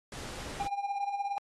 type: noise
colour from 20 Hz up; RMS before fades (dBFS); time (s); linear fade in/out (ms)
pink; -42; 0.12-0.67; 2
type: tone with tremolo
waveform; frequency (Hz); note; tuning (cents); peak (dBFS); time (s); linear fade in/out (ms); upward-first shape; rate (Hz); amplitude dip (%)
triangle; 803; G5; +41; -26; 0.6-1.38; 0; sine; 17; 75
effects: low-pass 9000 Hz 12 dB/octave + AAC 32 kbps